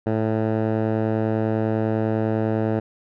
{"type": "tone with low-pass filter", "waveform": "10% pulse", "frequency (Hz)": 110, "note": "A2", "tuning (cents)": 0, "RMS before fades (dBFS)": -22, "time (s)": [0.06, 2.8], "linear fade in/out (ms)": 10, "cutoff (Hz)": 1000, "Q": 0.63, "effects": []}